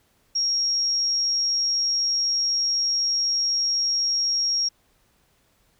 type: tone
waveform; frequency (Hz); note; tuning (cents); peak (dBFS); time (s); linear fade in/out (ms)
sine; 5588; F8; 0; -20; 0.35-4.69; 10
effects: pink hiss -64 dBFS RMS until 5.79 s